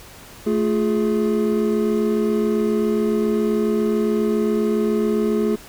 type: tone cluster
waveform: triangle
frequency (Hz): 219.6 / 351.1 / 418.4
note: A3 / F4 / G#4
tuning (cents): -3 / +9 / +13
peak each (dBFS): -18 / -22 / -19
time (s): 0.46-5.56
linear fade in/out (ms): 10
effects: pink hiss -42 dBFS RMS until 5.68 s